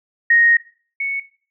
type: tone pair in turn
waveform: sine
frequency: 1867 / 2214 Hz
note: A#6 / C#7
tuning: +2 / -3 cents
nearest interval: minor third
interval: 295 cents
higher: second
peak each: -10 / -19 dBFS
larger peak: first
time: 0.3-0.57 / 1-1.2 s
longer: first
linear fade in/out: 5 ms
effects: noise-tail reverb RT60 0.4 s tail -17 dB re dry